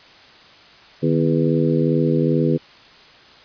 harmonic tone with a mistuned harmonic, 82.41 Hz, E2, in tune, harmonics 2 / 3 / 4 / 5 / 6, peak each -19 / -21 / -22 / -23 / -24 dBFS, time 1.02-2.58 s, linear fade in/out 20 ms, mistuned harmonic 2, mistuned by -130 cents, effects white hiss -46 dBFS RMS until 3.44 s + resampled to 11025 Hz

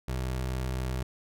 25% pulse tone with vibrato, 63.8 Hz, C2, 43 cents flat, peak -26 dBFS, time 0.08-1.03 s, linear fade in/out 5 ms, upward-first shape sine, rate 19 Hz, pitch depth 18 cents each way, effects none

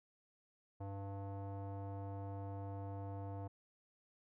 square tone with low-pass filter, 98.7 Hz, G2, 12 cents sharp, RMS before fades -45 dBFS, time 0.8-3.48 s, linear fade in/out 10 ms, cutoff 790 Hz, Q 2.6, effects none

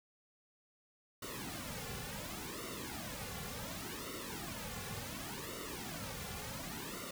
pink noise with flanger, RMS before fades -44 dBFS, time 1.22-7.11 s, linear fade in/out 5 ms, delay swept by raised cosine 1.2 to 3.2 ms, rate 0.69 Hz, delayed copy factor -0.85, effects none

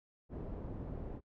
pink low-pass noise, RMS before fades -43 dBFS, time 0.29-1.21 s, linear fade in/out 50 ms, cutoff 490 Hz, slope 12 dB/octave, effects noise-tail reverb RT60 0.1 s tail -25 dB re dry

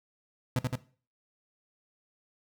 35% pulse tone with echo, 127 Hz, B2, 49 cents sharp, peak -23 dBFS, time 0.56-0.59 s, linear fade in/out 2 ms, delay 83 ms, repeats 2, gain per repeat -2 dB, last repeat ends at 0.756 s, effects noise-tail reverb RT60 0.4 s tail -17 dB re dry

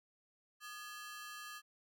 sawtooth ring-modulated tone, 1455 Hz, F#6, 29 cents flat, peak -40 dBFS, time 0.6-1.62 s, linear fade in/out 50 ms, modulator 234 Hz, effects none

